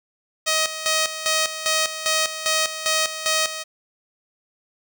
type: tone with tremolo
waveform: 5% pulse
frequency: 630 Hz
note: D#5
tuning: 21 cents sharp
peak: -7 dBFS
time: 0.46-3.64 s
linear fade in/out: 20 ms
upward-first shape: square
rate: 2.5 Hz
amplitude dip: 70%
effects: none